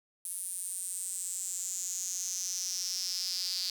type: tone with high-pass filter sweep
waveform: sawtooth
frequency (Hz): 183.2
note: F#3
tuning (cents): -17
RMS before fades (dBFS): -36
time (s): 0.25-3.7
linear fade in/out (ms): 2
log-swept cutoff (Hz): 10000 to 4600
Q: 7.5
effects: none